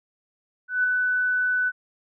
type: tone with ADSR envelope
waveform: sine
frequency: 1496 Hz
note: F#6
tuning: 19 cents sharp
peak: -17 dBFS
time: 0.68-1.72 s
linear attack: 160 ms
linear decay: 4 ms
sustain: -3 dB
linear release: 43 ms
effects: none